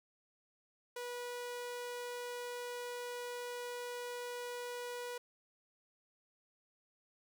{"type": "tone", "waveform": "sawtooth", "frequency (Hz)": 487.4, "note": "B4", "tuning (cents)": -23, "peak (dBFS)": -37, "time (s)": [0.96, 5.18], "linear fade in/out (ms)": 5, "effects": []}